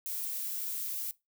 violet noise, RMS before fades -36 dBFS, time 0.06-1.11 s, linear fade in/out 0 ms, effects noise-tail reverb RT60 0.2 s tail -20 dB re dry

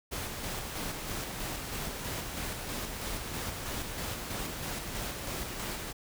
pink noise with tremolo, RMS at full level -36 dBFS, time 0.11-5.93 s, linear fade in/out 20 ms, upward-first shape square, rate 3.1 Hz, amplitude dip 30%, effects none

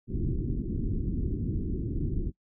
pink low-pass noise, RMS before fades -30 dBFS, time 0.07-2.32 s, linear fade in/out 50 ms, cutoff 360 Hz, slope 48 dB/octave, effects noise-tail reverb RT60 0.1 s tail -22 dB re dry

